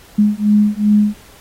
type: beating tone pair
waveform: sine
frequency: 207.7 / 210.3 Hz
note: G#3 / G#3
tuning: 0 / +22 cents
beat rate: 2.6 Hz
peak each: -13 dBFS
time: 0.18-1.15 s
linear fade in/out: 10 ms
effects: pink hiss -44 dBFS RMS until 1.4 s + AAC 48 kbps